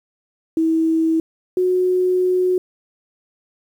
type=tone pair in turn; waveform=sine; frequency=323.4 / 366 Hz; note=E4 / F#4; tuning=-33 / -19 cents; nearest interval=major second; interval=214 cents; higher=second; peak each=-14 dBFS; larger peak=neither; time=0.57-1.2 / 1.57-2.58 s; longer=second; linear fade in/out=2 ms; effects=8-bit